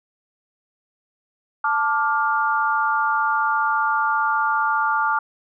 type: chord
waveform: sine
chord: D minor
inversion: second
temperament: just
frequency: 881 / 1174.7 / 1409.6 Hz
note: A5 / D6 / F6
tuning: +2 / 0 / +16 cents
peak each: -22 dBFS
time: 1.64-5.19 s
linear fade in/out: 5 ms
effects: none